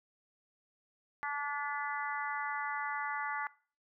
harmonic tone with a mistuned harmonic, 289.2 Hz, D4, 27 cents flat, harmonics 3 / 4 / 5 / 6 / 7, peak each -39 / -40 / -41 / -42 / -42 dBFS, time 1.23-3.47 s, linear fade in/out 0 ms, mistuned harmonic 7, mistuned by -18 cents, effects noise-tail reverb RT60 0.4 s tail -20 dB re dry

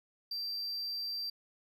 triangle tone, 4699 Hz, D8, in tune, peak -34 dBFS, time 0.31-1.3 s, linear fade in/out 5 ms, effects none

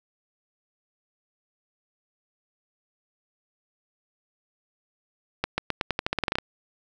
accelerating click train, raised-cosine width 0.3 ms, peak -8 dBFS, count 14, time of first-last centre 5.44-6.385 s, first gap 140 ms, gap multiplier 0.88, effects none

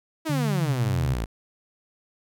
sawtooth exponential sweep, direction down, 329.6 to 50.8 Hz, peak -22 dBFS, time 0.25-1.26 s, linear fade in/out 20 ms
sine tone with pitch glide, 146.83 to 127.82 Hz, D3 to C3, 0 to -40 cents, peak -23 dBFS, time 0.29-1.14 s, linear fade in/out 10 ms, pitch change -240 cents, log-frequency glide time 0.64-0.71 s
effects none

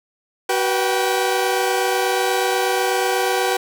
sawtooth tone cluster, 375.9 / 487.4 / 780 Hz, F#4 / B4 / G5, +27 / -23 / -9 cents, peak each -18 dBFS, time 0.49-3.57 s, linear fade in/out 5 ms, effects none

